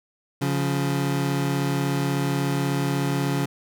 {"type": "tone pair together", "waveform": "25% pulse", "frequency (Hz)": [140, 176.39], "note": ["C#3", "F3"], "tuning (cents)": [18, 18], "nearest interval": "major third", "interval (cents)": 400, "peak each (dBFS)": [-19, -25], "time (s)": [0.41, 3.46], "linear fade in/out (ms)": 10, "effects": []}